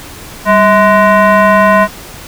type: tone with frequency modulation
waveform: sine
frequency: 196 Hz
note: G3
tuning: in tune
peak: -4 dBFS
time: 0.45-1.88 s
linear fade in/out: 50 ms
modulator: 839 Hz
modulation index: 1.7
effects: pink hiss -30 dBFS RMS until 2.27 s